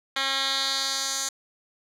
10% pulse tone with band-pass filter sweep, 270.6 Hz, C#4, 42 cents flat, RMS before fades -27 dBFS, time 0.16-1.29 s, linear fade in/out 5 ms, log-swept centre 2900 to 6600 Hz, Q 2.2, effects none

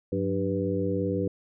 harmonic tone with a mistuned harmonic, 98 Hz, G2, in tune, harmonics 1 / 2 / 3 / 4 / 5, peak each -32 / -31 / -31 / -32 / -30 dBFS, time 0.12-1.28 s, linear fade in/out 5 ms, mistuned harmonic 2, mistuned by -110 cents, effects none

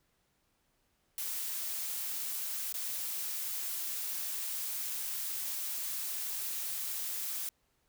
blue noise with dropouts, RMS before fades -37 dBFS, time 1.18-7.49 s, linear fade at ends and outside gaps 1 ms, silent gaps 2.725-2.741 s, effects pink hiss -75 dBFS RMS until 7.88 s

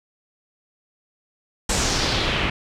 pink noise with low-pass filter sweep, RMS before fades -22 dBFS, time 1.69-2.5 s, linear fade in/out 5 ms, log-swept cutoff 8100 to 2500 Hz, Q 2.3, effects none

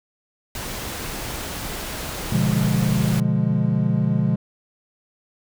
pink noise, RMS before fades -30 dBFS, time 0.55-3.2 s, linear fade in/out 2 ms
triangle chord, B diminished seventh, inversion none, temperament equal, 123.47 / 146.83 / 174.61 / 207.7 Hz, B2 / D3 / F3 / Ab3, 0 / 0 / 0 / 0 cents, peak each -21 dBFS, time 2.32-4.36 s, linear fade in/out 5 ms
effects none

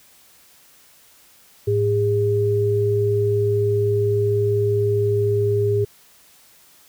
sine tone pair together, 107.6 / 407 Hz, A2 / G#4, -38 / -35 cents, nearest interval octave + major seventh, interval 2303 cents, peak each -20 / -18 dBFS, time 1.67-5.85 s, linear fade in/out 10 ms, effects white hiss -52 dBFS RMS until 6.88 s

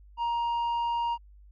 sine tone with tanh clipping, 940 Hz, A#5, 14 cents sharp, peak -27 dBFS, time 0.17-1.18 s, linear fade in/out 50 ms, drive 5 dB, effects added 50 Hz sine -50 dBFS peak until 1.51 s

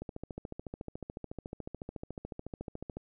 click train, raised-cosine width 2 ms, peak -26 dBFS, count 42, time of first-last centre 0.02-2.97 s, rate 13.9 Hz, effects none

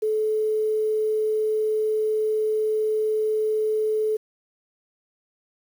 sine tone with quantisation, 432.1 Hz, A4, 31 cents flat, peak -20 dBFS, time 0.02-4.17 s, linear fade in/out 10 ms, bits 8, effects none

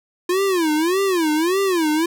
square tone with vibrato, 346.2 Hz, F4, 15 cents flat, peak -17 dBFS, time 0.29-2.06 s, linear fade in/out 5 ms, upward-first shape sine, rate 1.7 Hz, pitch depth 230 cents each way, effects none

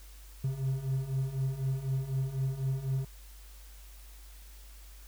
triangle beating tone pair, 130.81 / 134.81 Hz, C3 / C#3, 0 / -48 cents, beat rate 4 Hz, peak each -33 / -29 dBFS, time 0.44-3.05 s, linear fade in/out 5 ms, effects added 50 Hz sine -48 dBFS peak until 5.07 s + white hiss -57 dBFS RMS until 5.07 s

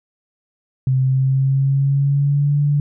sine tone with pitch glide, 130.81 to 145.14 Hz, C3 to D3, 0 to -20 cents, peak -13 dBFS, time 0.87-2.8 s, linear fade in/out 2 ms, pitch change +180 cents, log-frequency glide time 1-2.59 s, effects none

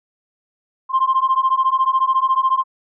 sine beating tone pair, 1046.5 / 1060.5 Hz, C6 / C6, 0 / +23 cents, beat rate 14 Hz, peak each -16 / -16 dBFS, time 0.89-2.64 s, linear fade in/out 50 ms, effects tanh soft clip ceiling -8 dBFS

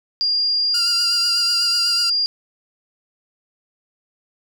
sine tone, 4812 Hz, D8, 41 cents sharp, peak -16 dBFS, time 0.21-2.26 s, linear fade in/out 0 ms
10% pulse tone with vibrato, 1400 Hz, F6, 4 cents sharp, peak -16 dBFS, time 0.74-2.1 s, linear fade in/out 5 ms, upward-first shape sine, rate 8.1 Hz, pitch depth 30 cents each way
effects none

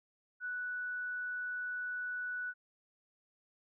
sine tone, 1480 Hz, F#6, in tune, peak -36 dBFS, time 0.4-2.54 s, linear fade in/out 50 ms, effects none

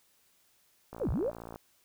click train, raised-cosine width 1 ms, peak -29 dBFS, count 37, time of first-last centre 0.93-1.559 s, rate 57.2 Hz
sine linear two-way sweep, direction down then up, 644 to 38.08 to 644 Hz, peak -28 dBFS, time 1-1.31 s, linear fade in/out 20 ms, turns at 1.1 s
effects white hiss -68 dBFS RMS until 1.84 s

